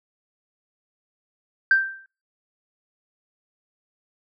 sine tone with exponential decay, 1568 Hz, G6, in tune, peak -10 dBFS, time 1.71-2.06 s, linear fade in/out 2 ms, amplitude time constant 75 ms, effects noise-tail reverb RT60 0.3 s tail -22 dB re dry + tanh soft clip ceiling -8 dBFS

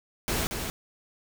pink noise with echo, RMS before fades -28 dBFS, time 0.28-0.47 s, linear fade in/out 0 ms, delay 230 ms, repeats 1, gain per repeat -5 dB, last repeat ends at 0.7 s, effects none

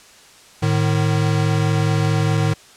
square tone pair together, 108.1 / 152.88 Hz, A2 / D#3, -30 / -30 cents, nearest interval tritone, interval 600 cents, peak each -19 dBFS, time 0.62-2.54 s, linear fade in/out 10 ms, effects white hiss -46 dBFS RMS until 2.76 s + low-pass 8000 Hz 12 dB/octave

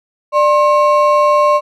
triangle ring-modulated tone, 830.6 Hz, G#5, in tune, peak -3 dBFS, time 0.32-1.61 s, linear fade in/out 50 ms, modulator 237 Hz, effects none

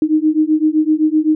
sine beating tone pair, 306.2 / 314 Hz, D#4 / D#4, -28 / +16 cents, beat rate 7.8 Hz, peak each -14 dBFS, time 0.02-1.35 s, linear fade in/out 2 ms, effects none

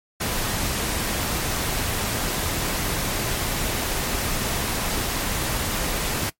pink noise, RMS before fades -25 dBFS, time 0.2-6.3 s, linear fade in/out 10 ms, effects noise-tail reverb RT60 0.1 s tail -19 dB re dry + MP3 64 kbps

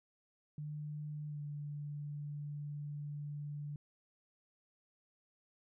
sine tone with pitch glide, 149.7 to 146.45 Hz, D3 to D3, +33 to -5 cents, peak -40 dBFS, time 0.58-3.76 s, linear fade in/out 2 ms, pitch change -38 cents, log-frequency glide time 1.27-1.4 s, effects none

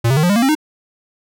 square tone with pitch steps, 116.54 / 133.87 / 153.78 / 176.64 / 202.9 / 233.1 / 267.7 / 307.6 Hz, A#2 / C3 / D#3 / F3 / G#3 / A#3 / C4 / D#4, 0 / +40 / -20 / +20 / -40 / 0 / +40 / -20 cents, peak -12 dBFS, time 0.04-0.552 s, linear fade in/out 10 ms, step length 64 ms, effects none

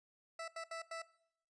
20% pulse tone bursts at uneven times, 659.3 Hz, E5, in tune, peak -37 dBFS, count 4, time 0.39-0.48 / 0.56-0.64 / 0.71-0.82 / 0.91-1.02 s, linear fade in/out 5 ms, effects noise-tail reverb RT60 0.7 s tail -20 dB re dry + resampled to 22050 Hz

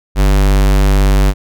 square tone, 49 Hz, G1, in tune, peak -8 dBFS, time 0.15-1.34 s, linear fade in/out 50 ms, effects none

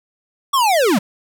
square linear sweep, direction down, 1147 to 168.9 Hz, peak -13 dBFS, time 0.53-0.99 s, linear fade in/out 10 ms, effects none

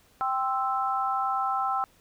sine chord, C major, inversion second, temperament equal, 784 / 1046.5 / 1318.5 Hz, G5 / C6 / E6, 0 / 0 / 0 cents, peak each -28 / -32 / -28 dBFS, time 0.21-1.84 s, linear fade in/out 0 ms, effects pink hiss -61 dBFS RMS until 2 s

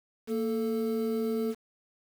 triangle tone pair together, 230.1 / 440 Hz, A#3 / A4, -22 / 0 cents, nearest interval major seventh, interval 1122 cents, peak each -28 dBFS, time 0.27-1.55 s, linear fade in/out 50 ms, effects 8-bit

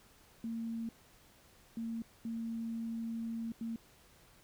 sine tone bursts at uneven times, 228.2 Hz, A#3, 37 cents flat, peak -36 dBFS, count 4, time 0.44-0.89 / 1.77-2.02 / 2.25-3.52 / 3.61-3.76 s, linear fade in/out 2 ms, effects pink hiss -63 dBFS RMS until 4.43 s

